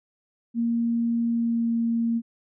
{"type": "tone with pitch glide", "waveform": "sine", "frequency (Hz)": [233.1, 231.2], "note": ["A#3", "A#3"], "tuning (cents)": [0, -14], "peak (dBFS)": -21, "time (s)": [0.54, 2.22], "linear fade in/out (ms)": 50, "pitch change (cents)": -14, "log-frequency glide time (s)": [1.29, 1.73], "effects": []}